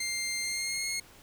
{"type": "tone with pitch glide", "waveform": "15% pulse", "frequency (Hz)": [2100, 2159], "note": ["C7", "C#7"], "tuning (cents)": [6, -46], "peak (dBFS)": -24, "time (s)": [0, 1], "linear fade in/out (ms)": 5, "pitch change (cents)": 48, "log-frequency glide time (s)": [0.42, 0.88], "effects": ["pink hiss -55 dBFS RMS until 1.22 s"]}